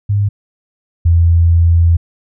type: tone pair in turn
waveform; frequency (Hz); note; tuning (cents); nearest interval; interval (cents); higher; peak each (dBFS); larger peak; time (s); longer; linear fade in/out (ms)
sine; 101.7 / 84.31; G#2 / E2; -36 / +40; minor third; 324; first; -10 / -6; second; 0.09-0.29 / 1.05-1.97; second; 10
effects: none